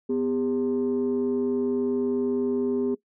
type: tone pair together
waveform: sine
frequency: 250 / 402.2 Hz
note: B3 / G4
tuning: +21 / +44 cents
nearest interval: minor sixth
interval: 823 cents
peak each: -24 dBFS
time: 0.09-2.95 s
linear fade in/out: 10 ms
effects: noise-tail reverb RT60 0.1 s tail -18 dB re dry + tanh soft clip ceiling -18 dBFS